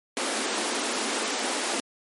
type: high-pass noise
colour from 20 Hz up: pink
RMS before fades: -28 dBFS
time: 0.17-1.8 s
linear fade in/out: 0 ms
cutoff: 220 Hz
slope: 96 dB/octave
effects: MP3 48 kbps